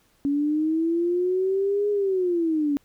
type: linear two-way sweep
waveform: sine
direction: up then down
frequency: 279.7 to 415.3 to 279.7 Hz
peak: -20 dBFS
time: 0.25-2.77 s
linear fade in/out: 0 ms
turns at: 1.9 s
effects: pink hiss -63 dBFS RMS until 2.84 s